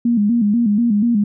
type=tone with vibrato; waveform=sine; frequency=220.8 Hz; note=A3; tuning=6 cents sharp; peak=-12 dBFS; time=0.05-1.24 s; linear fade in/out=5 ms; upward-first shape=square; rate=4.1 Hz; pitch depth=120 cents each way; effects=none